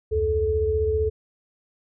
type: tone cluster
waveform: sine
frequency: 70.9 / 86.3 / 434.1 Hz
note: C#2 / F2 / A4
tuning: +40 / -20 / -23 cents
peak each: -27 / -28 / -21 dBFS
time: 0.11-1.1 s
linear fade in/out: 20 ms
effects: none